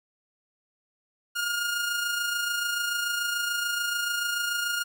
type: tone with amplitude modulation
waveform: sawtooth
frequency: 1420 Hz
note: F6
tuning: 28 cents sharp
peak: -21 dBFS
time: 1.35-4.84 s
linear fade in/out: 20 ms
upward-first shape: sine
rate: 26.9 Hz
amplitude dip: 40%
effects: none